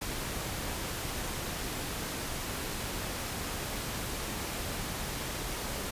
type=noise; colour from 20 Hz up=pink; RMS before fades=-36 dBFS; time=0.01-5.91 s; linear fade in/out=10 ms; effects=resampled to 32000 Hz